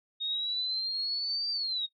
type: exponential two-way sweep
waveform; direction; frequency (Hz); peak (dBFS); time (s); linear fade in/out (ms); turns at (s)
sine; up then down; 3713 to 4699 to 3713; -29; 0.2-1.87; 20; 1.51
effects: noise-tail reverb RT60 0.1 s tail -17 dB re dry + MP3 48 kbps